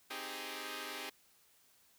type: chord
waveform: 5% pulse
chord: Ab major seventh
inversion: first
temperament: equal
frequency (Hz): 261.6 / 311.1 / 392 / 415.3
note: C4 / Eb4 / G4 / Ab4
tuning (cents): 0 / 0 / 0 / 0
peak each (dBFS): -37 / -36 / -36 / -35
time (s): 0.1-1.1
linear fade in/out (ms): 10
effects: white hiss -68 dBFS RMS until 1.98 s